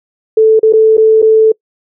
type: tone with dropouts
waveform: sine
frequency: 439.6 Hz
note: A4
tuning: 2 cents flat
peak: -3 dBFS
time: 0.37-1.52 s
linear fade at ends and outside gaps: 5 ms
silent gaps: 0.594-0.63 / 0.726-0.734 / 0.97-0.978 / 1.219-1.225 s
effects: noise-tail reverb RT60 0.1 s tail -26 dB re dry